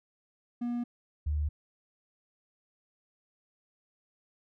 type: tone pair in turn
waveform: triangle / sine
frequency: 240.2 / 74.6 Hz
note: B3 / D2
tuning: -48 / +28 cents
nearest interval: octave + minor sixth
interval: 2024 cents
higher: first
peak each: -28 / -27 dBFS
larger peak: second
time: 0.61-0.84 / 1.26-1.49 s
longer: neither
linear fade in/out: 10 ms
effects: none